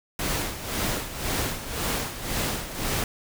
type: noise with tremolo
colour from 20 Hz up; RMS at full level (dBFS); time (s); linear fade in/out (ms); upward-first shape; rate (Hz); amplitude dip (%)
pink; -26; 0.19-3.04; 2; sine; 1.9; 70
effects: none